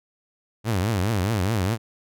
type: tone with vibrato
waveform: sawtooth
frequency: 101.7 Hz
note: G#2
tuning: 36 cents flat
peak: -17 dBFS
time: 0.64-1.78 s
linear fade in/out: 50 ms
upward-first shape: triangle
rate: 4.8 Hz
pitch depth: 280 cents each way
effects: none